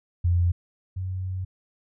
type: tone pair in turn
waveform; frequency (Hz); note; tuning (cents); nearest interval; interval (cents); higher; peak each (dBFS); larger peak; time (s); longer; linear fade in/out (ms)
sine; 87.31 / 93.1; F2 / F#2; 0 / +11; minor second; 111; second; -18 / -27; first; 0.24-0.52 / 0.96-1.45; second; 10
effects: none